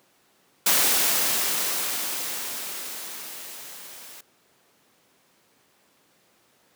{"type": "noise with level ramp", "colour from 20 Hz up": "white", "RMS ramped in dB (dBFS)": [-19, -44], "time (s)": [0.66, 4.21], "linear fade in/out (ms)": 5, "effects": ["pink hiss -62 dBFS RMS until 6.75 s", "high-pass 200 Hz 12 dB/octave"]}